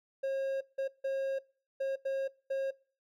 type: tone bursts at uneven times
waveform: triangle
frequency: 540 Hz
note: C#5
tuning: 45 cents flat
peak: -28 dBFS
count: 6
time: 0.23-0.61 / 0.78-0.88 / 1.04-1.39 / 1.8-1.96 / 2.05-2.28 / 2.5-2.71 s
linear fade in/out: 10 ms
effects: noise-tail reverb RT60 0.4 s tail -23 dB re dry